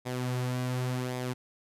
sawtooth tone with flanger, 126 Hz, B2, 35 cents sharp, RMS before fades -32 dBFS, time 0.05-1.34 s, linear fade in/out 20 ms, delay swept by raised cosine 0.69 to 5.69 ms, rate 0.9 Hz, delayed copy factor -0.5, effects resampled to 32000 Hz

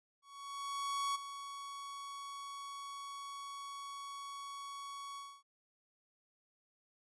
45% pulse tone with ADSR envelope, 1118 Hz, C#6, 14 cents sharp, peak -33 dBFS, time 0.22-5.43 s, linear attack 930 ms, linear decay 16 ms, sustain -11 dB, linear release 260 ms, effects resampled to 24000 Hz

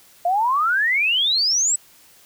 sine exponential sweep, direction up, 678 to 8010 Hz, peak -16 dBFS, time 0.25-1.76 s, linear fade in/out 5 ms, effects white hiss -51 dBFS RMS until 2.25 s

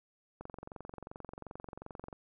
click train, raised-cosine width 1 ms, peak -30 dBFS, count 40, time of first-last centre 0.41-2.128 s, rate 22.7 Hz, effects none

